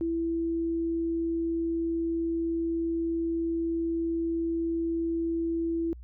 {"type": "tone", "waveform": "sine", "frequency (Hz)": 332.1, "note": "E4", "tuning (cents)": 13, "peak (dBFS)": -26, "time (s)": [0.01, 5.93], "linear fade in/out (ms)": 0, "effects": ["added 60 Hz sine -42 dBFS peak until 6.03 s"]}